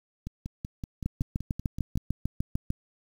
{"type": "two click trains", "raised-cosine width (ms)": 5, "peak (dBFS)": [-22, -15], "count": [10, 12], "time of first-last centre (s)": [[0.27, 1.975], [1.06, 2.704]], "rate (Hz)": [5.28, 6.69], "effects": ["8-bit"]}